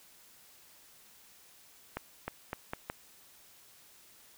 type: accelerating click train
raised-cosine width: 0.5 ms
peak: -20 dBFS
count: 5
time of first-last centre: 1.97-2.899 s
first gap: 310 ms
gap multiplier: 0.81
effects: white hiss -59 dBFS RMS until 4.37 s